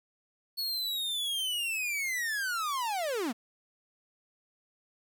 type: linear sweep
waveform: 45% pulse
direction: down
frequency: 4404 to 207.7 Hz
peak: -30 dBFS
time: 0.57-3.33 s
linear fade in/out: 20 ms
effects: 12-bit